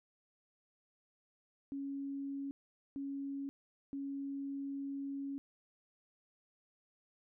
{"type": "tone bursts at uneven times", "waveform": "sine", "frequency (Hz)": 277.2, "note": "C#4", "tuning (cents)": 0, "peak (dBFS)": -38, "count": 3, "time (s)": [[1.72, 2.51], [2.96, 3.49], [3.93, 5.38]], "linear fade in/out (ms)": 0, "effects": []}